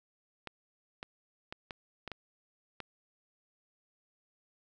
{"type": "clicks", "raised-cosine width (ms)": 0.3, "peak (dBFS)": -24, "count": 7, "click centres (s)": [0.473, 1.029, 1.525, 1.708, 2.077, 2.117, 2.803], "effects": []}